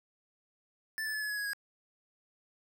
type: tone with pitch steps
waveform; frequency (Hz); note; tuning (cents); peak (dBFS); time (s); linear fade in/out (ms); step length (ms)
square; 1760 / 1740.8 / 1721.8 / 1703 / 1684.4 / 1666 / 1647.8; A6 / A6 / A6 / G#6 / G#6 / G#6 / G#6; 0 / -19 / -38 / +43 / +24 / +5 / -14; -34; 0.98-1.533; 0; 79
effects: none